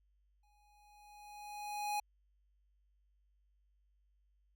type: tone with exponential growth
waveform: square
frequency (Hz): 830.6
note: G#5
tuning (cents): 0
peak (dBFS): -34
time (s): 0.43-2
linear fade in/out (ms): 5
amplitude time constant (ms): 340
effects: added 50 Hz sine -70 dBFS peak until 4.55 s